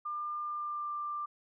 sine tone with pitch glide, 1199 to 1185.9 Hz, D6 to D6, +36 to +16 cents, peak -34 dBFS, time 0.05-1.26 s, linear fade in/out 10 ms, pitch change -20 cents, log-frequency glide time 0.48-0.92 s, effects none

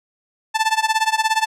sawtooth tone with tremolo, 880 Hz, A5, in tune, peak -9 dBFS, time 0.54-1.46 s, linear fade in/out 20 ms, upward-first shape sine, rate 17 Hz, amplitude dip 90%, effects low-pass 9000 Hz 12 dB/octave

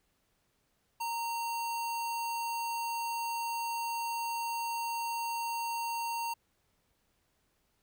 sine tone with sample-and-hold, 929 Hz, A#5, 6 cents flat, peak -32 dBFS, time 1-6.34 s, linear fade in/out 10 ms, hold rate 3675 Hz, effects pink hiss -75 dBFS RMS until 7.82 s

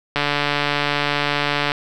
click train, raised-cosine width 0.3 ms, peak -3 dBFS, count 227, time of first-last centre 0.16-1.719 s, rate 145 Hz, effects none

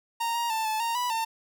45% pulse tone with pitch steps, 927 / 939 / 887 / 870 / 926 / 984 / 902 Hz, A#5 / A#5 / A5 / A5 / A#5 / B5 / A5, -10 / +12 / +14 / -20 / -12 / -7 / +43 cents, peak -26 dBFS, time 0.2-1.25 s, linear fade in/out 10 ms, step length 150 ms, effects 10-bit

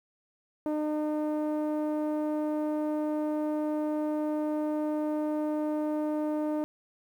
sawtooth tone with low-pass filter, 303.6 Hz, D#4, 42 cents flat, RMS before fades -30 dBFS, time 0.66-6.64 s, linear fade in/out 0 ms, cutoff 710 Hz, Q 1.2, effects 10-bit

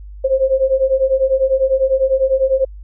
sine beating tone pair, 523.3 / 533.3 Hz, C5 / C5, 0 / +33 cents, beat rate 10 Hz, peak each -16 / -14 dBFS, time 0.24-2.65 s, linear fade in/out 10 ms, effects added 50 Hz sine -31 dBFS peak until 2.83 s

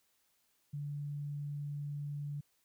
sine tone, 145 Hz, D3, 22 cents flat, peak -37 dBFS, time 0.73-2.41 s, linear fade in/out 10 ms, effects white hiss -75 dBFS RMS until 2.64 s

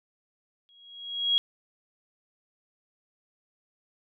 sine tone with exponential growth, 3300 Hz, G#7, 12 cents flat, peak -18 dBFS, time 0.69-1.38 s, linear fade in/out 0 ms, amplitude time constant 150 ms, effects none

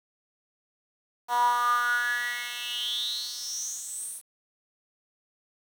10% pulse tone with high-pass filter sweep, 241.8 Hz, B3, 36 cents flat, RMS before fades -29 dBFS, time 1.28-4.22 s, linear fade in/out 50 ms, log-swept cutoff 840 to 10000 Hz, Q 9.1, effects 8-bit

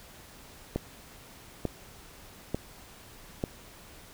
click train, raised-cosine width 2 ms, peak -15 dBFS, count 4, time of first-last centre 0.76-3.439 s, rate 1.12 Hz, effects pink hiss -51 dBFS RMS until 4.13 s

